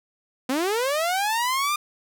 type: linear sweep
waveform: sawtooth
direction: up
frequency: 245.3 to 1220 Hz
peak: -18 dBFS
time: 0.49-1.76 s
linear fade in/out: 5 ms
effects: none